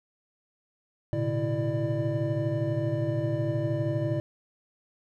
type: tone cluster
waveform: triangle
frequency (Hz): 112.1 / 124.8 / 144.2 / 331.4 / 595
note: A2 / B2 / D3 / E4 / D5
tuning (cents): +33 / +19 / -31 / +9 / +22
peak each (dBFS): -30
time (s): 1.13-4.2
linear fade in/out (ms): 0
effects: none